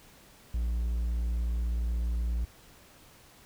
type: tone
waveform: triangle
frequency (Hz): 58.27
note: A#1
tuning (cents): 0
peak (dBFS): -25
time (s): 0.54-2.45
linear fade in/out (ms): 5
effects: pink hiss -56 dBFS RMS until 3.45 s